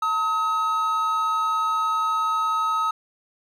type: tone pair together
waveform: triangle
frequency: 904.2 / 1274 Hz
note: A5 / D#6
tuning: +47 / +41 cents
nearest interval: tritone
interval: 594 cents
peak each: -27 / -19 dBFS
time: 0.02-2.91 s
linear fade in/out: 5 ms
effects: none